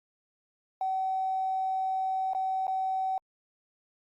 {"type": "tone with dropouts", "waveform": "triangle", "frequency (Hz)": 760, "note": "F#5", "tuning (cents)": 46, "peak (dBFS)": -23, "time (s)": [0.81, 3.18], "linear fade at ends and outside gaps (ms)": 2, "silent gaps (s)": [[2.334, 2.348], [2.669, 2.679]], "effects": ["tanh soft clip ceiling -25 dBFS", "Opus 48 kbps"]}